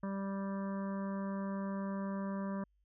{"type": "harmonic tone", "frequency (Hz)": 196, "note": "G3", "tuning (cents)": 0, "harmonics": [1, 2, 3, 5, 6, 7, 8, 9], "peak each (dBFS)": [-36, -50, -45, -48, -50, -61, -55, -60], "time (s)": [0.03, 2.64], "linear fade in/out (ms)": 5, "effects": ["added 50 Hz sine -70 dBFS peak until 2.84 s"]}